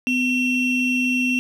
triangle ring-modulated tone, 1482 Hz, F#6, 2 cents sharp, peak -13 dBFS, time 0.07-1.39 s, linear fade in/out 0 ms, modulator 1230 Hz, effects none

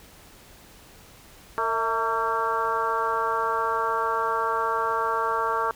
harmonic tone with a mistuned harmonic, 227 Hz, A#3, 46 cents flat, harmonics 2 / 3 / 4 / 5 / 6 / 7, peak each -30 / -34 / -28 / -27 / -29 / -35 dBFS, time 1.58-5.71 s, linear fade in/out 0 ms, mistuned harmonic 3, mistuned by -75 cents, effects pink hiss -50 dBFS RMS until 5.75 s

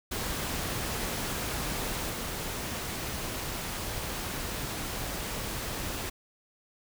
pink noise with level steps, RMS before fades -33 / -35 dBFS, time 0.11-6.1 s, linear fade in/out 10 ms, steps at 2.09 s, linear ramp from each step 10 ms, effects none

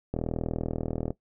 click train, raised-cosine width 2 ms, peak -16 dBFS, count 40, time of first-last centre 0.14-1.105 s, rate 40.4 Hz, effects noise-tail reverb RT60 0.1 s tail -17 dB re dry

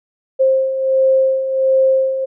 sine beating tone pair, 528 / 529.4 Hz, C5 / C5, +16 / +20 cents, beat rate 1.4 Hz, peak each -19 / -12 dBFS, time 0.39-2.26 s, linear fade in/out 20 ms, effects none

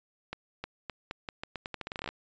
accelerating click train, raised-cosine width 0.3 ms, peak -20 dBFS, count 19, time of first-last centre 0.33-2.09 s, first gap 310 ms, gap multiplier 0.83, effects resampled to 16000 Hz

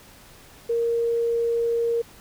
sine tone, 466.2 Hz, A#4, in tune, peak -20 dBFS, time 0.69-2.02 s, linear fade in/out 10 ms, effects pink hiss -49 dBFS RMS until 2.2 s

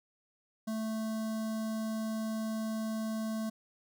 square tone with notch filter, 220 Hz, A3, in tune, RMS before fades -35 dBFS, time 0.67-3.5 s, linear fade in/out 10 ms, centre 2400 Hz, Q 0.87, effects none

